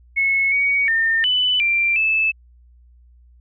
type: tone with pitch steps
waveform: sine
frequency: 2191 / 2246 / 1813 / 2994 / 2364 / 2621 Hz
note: C#7 / C#7 / A#6 / F#7 / D7 / E7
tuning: -21 / +22 / -49 / +20 / +11 / -11 cents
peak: -15 dBFS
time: 0.16-2.32 s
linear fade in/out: 20 ms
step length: 360 ms
effects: added 60 Hz sine -47 dBFS peak until 3.4 s